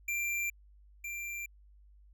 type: tone pair in turn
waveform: square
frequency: 2367 / 2367 Hz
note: D7 / D7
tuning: +13 / +13 cents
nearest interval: unison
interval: 0 cents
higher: neither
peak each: -32 / -38 dBFS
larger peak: first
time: 0.08-0.5 / 1.04-1.46 s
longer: neither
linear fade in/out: 5 ms
effects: added 50 Hz sine -56 dBFS peak until 2.13 s